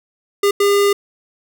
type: tone bursts at uneven times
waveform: square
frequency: 403.7 Hz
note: G#4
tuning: 49 cents flat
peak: -12 dBFS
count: 2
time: 0.43-0.51 / 0.6-0.93 s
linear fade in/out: 5 ms
effects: none